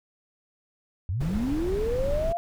sine linear sweep, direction up, 78.4 to 698.5 Hz, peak -25 dBFS, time 1.09-2.37 s, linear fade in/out 0 ms
brown noise, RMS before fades -30 dBFS, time 1.2-2.33 s, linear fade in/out 10 ms
effects none

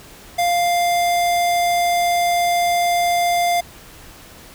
square tone, 698.5 Hz, F5, in tune, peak -16 dBFS, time 0.38-3.61 s, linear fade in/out 10 ms, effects pink hiss -42 dBFS RMS until 4.54 s

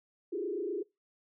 sine tone with frequency modulation, 378 Hz, F#4, 37 cents sharp, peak -32 dBFS, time 0.32-0.83 s, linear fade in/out 10 ms, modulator 27.9 Hz, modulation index 1.8, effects noise-tail reverb RT60 0.2 s tail -23 dB re dry

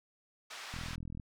pink band-pass noise, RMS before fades -46 dBFS, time 0.5-0.96 s, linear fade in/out 10 ms, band 1100 to 5400 Hz, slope 12 dB/octave
click train, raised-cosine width 5 ms, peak -31 dBFS, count 20, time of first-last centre 0.74-1.198 s, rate 41.5 Hz
effects none

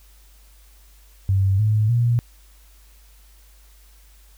sine tone with pitch steps, 96.7 / 107.3 / 119.05 Hz, G2 / A2 / A#2, -23 / -43 / +37 cents, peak -15 dBFS, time 1.29-2.19 s, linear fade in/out 0 ms, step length 300 ms, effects added 50 Hz sine -48 dBFS peak until 4.37 s + white hiss -56 dBFS RMS until 4.37 s

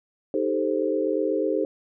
sine chord, A half-diminished seventh, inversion second, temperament equal, 311.1 / 392 / 440 / 523.3 Hz, Eb4 / G4 / A4 / C5, 0 / 0 / 0 / 0 cents, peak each -27 dBFS, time 0.34-1.65 s, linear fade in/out 2 ms, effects none

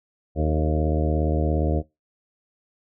harmonic tone with a mistuned harmonic, 77.2 Hz, D#2, 13 cents flat, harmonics 1 / 2 / 3 / 4 / 5 / 6 / 7 / 8 / 9, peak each -22 / -27 / -31 / -29 / -33 / -31 / -30 / -34 / -34 dBFS, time 0.35-1.83 s, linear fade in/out 50 ms, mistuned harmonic 6, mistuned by -39 cents, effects noise-tail reverb RT60 0.2 s tail -20 dB re dry

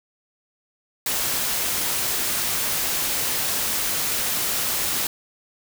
white noise, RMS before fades -24 dBFS, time 1.06-5.07 s, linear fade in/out 2 ms, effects none

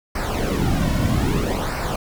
brown noise with flanger, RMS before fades -21 dBFS, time 0.15-1.96 s, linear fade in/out 5 ms, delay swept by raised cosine 0.29 to 2.49 ms, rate 0.62 Hz, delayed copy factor -0.7, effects none

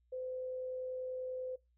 sine tone with amplitude modulation, 511 Hz, C5, 41 cents flat, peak -37 dBFS, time 0.12-1.56 s, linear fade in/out 10 ms, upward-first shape sine, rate 50.3 Hz, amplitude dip 25%, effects noise-tail reverb RT60 0.2 s tail -20 dB re dry + added 60 Hz sine -70 dBFS peak until 1.77 s

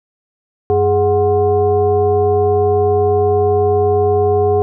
sine tone with frequency modulation, 415.3 Hz, G#4, in tune, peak -10 dBFS, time 0.7-4.62 s, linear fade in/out 0 ms, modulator 320 Hz, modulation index 0.85, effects none

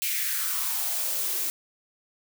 blue noise with high-pass filter sweep, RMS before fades -28 dBFS, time 0.02-1.5 s, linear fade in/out 0 ms, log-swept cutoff 2500 to 290 Hz, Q 3.8, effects none

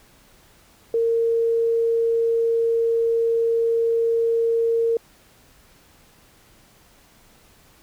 sine tone, 459.8 Hz, A#4, 24 cents flat, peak -17 dBFS, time 0.94-4.97 s, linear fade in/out 2 ms, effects pink hiss -54 dBFS RMS until 7.82 s

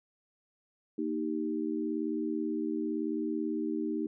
sine chord, Eb major, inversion second, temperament equal, 233.1 / 311.1 / 392 Hz, Bb3 / Eb4 / G4, 0 / 0 / 0 cents, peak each -36 / -32 / -37 dBFS, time 0.98-4.07 s, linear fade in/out 5 ms, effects none

